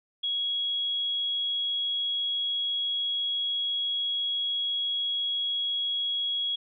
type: tone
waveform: sine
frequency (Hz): 3322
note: G#7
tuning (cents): 0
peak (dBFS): -26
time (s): 0.23-6.56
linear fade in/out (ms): 10
effects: none